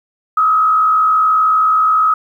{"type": "tone with frequency modulation", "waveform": "sine", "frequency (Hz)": 1274, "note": "D#6", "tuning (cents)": 41, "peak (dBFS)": -9, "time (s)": [0.37, 2.14], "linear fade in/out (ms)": 5, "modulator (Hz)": 59.4, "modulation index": 0.59, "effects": ["8-bit"]}